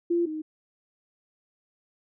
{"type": "tone pair in turn", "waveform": "sine", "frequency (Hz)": [343.6, 311.1], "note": ["F4", "D#4"], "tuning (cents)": [-28, 0], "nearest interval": "major second", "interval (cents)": 172, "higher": "first", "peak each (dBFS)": [-21, -30], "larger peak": "first", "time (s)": [[0.1, 0.26], [0.26, 0.42]], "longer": "neither", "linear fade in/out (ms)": 10, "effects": []}